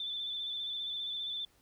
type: tone with vibrato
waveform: sine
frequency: 3521 Hz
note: A7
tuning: in tune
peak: -35 dBFS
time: 0-1.45 s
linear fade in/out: 2 ms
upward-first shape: square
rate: 15 Hz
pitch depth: 23 cents each way
effects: pink hiss -68 dBFS RMS until 1.61 s